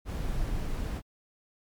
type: noise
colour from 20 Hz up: brown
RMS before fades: -31 dBFS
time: 0.05-1.02 s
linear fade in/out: 50 ms
effects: MP3 96 kbps